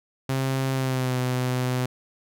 sawtooth tone with pitch glide, 133.2 to 126.67 Hz, C3 to B2, +31 to +44 cents, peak -19 dBFS, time 0.29-1.86 s, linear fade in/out 5 ms, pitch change -87 cents, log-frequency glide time 0.72-1.16 s, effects none

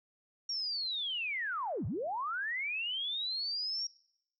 sine linear two-way sweep, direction down then up, 5630 to 79.7 to 5630 Hz, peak -33 dBFS, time 0.49-3.87 s, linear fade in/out 5 ms, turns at 1.86 s, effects noise-tail reverb RT60 0.8 s tail -24 dB re dry

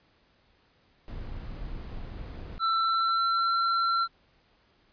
brown noise, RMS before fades -38 dBFS, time 1.08-2.58 s, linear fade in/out 0 ms
square tone with pitch glide, 1336 to 1358.6 Hz, E6 to F6, +23 to -48 cents, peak -24 dBFS, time 2.59-4.08 s, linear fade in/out 50 ms, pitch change +29 cents, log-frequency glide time 2.77-3.53 s
effects pink hiss -65 dBFS RMS until 4.92 s + resampled to 11025 Hz

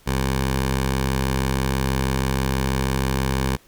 10% pulse tone with notch filter, 66.2 Hz, C2, 21 cents sharp, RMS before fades -22 dBFS, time 0.06-3.57 s, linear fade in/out 20 ms, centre 300 Hz, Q 1.8, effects pink hiss -54 dBFS RMS until 3.67 s + Opus 48 kbps

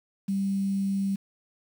sine tone with quantisation, 196 Hz, G3, in tune, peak -24 dBFS, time 0.28-1.16 s, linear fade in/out 10 ms, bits 8, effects none

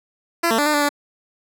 10% pulse tone with pitch steps, 338.7 / 225.5 / 292.3 / 301.1 / 291.9 / 289.2 Hz, E4 / A3 / D4 / D4 / D4 / D4, +47 / +43 / -8 / +43 / -10 / -27 cents, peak -8 dBFS, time 0.43-0.892 s, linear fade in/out 10 ms, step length 77 ms, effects none

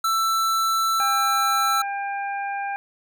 square tone, 1330 Hz, E6, 15 cents sharp, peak -20 dBFS, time 0.04-1.82 s, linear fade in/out 5 ms
harmonic tone, 799 Hz, G5, 33 cents sharp, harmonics 1 / 2 / 3, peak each -26 / -32 / -36 dBFS, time 1-2.76 s, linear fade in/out 0 ms
effects none

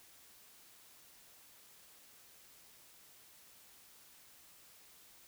silence, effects white hiss -61 dBFS RMS until 5.27 s

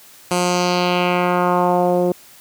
10% pulse tone with low-pass filter sweep, 178.3 Hz, F3, 36 cents sharp, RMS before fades -17 dBFS, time 0.31-2.12 s, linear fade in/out 2 ms, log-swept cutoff 9800 to 430 Hz, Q 1.9, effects white hiss -45 dBFS RMS until 2.4 s + high-pass 60 Hz 12 dB/octave

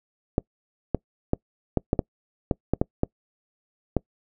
clicks, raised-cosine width 2 ms, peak -7 dBFS, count 11, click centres 0.381 / 0.947 / 1.334 / 1.773 / 1.931 / 1.992 / 2.512 / 2.736 / 2.815 / 3.034 / 3.967 s, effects noise-tail reverb RT60 0.1 s tail -26 dB re dry

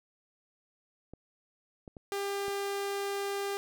clicks, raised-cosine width 2 ms, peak -32 dBFS, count 4, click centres 1.136 / 1.878 / 1.968 / 2.482 s
sawtooth tone, 399.1 Hz, G4, 31 cents sharp, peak -28 dBFS, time 2.12-3.57 s, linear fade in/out 0 ms
effects none

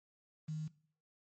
sine tone with quantisation, 155.56 Hz, D#3, in tune, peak -37 dBFS, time 0.48-0.68 s, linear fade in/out 10 ms, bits 10, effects noise-tail reverb RT60 0.5 s tail -19 dB re dry + MP3 32 kbps

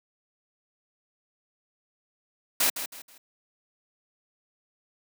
white noise with echo, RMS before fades -23 dBFS, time 2.6-2.7 s, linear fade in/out 5 ms, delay 160 ms, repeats 3, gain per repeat -10 dB, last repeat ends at 3.18 s, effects high-pass 200 Hz 12 dB/octave

